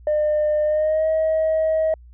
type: tone with pitch glide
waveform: sine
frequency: 604 to 634.8 Hz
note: D5 to D#5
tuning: +48 to +35 cents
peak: -15 dBFS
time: 0.07-1.94 s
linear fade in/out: 2 ms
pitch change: +87 cents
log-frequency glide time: 0.64-1.08 s
effects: tanh soft clip ceiling -14 dBFS + added 60 Hz sine -42 dBFS peak until 2.13 s